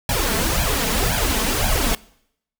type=noise with flanger; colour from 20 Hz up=pink; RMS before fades=-20 dBFS; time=0.09-1.95 s; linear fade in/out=2 ms; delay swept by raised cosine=1.2 to 4.6 ms; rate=1.9 Hz; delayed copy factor=+0.9; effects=noise-tail reverb RT60 0.7 s tail -22 dB re dry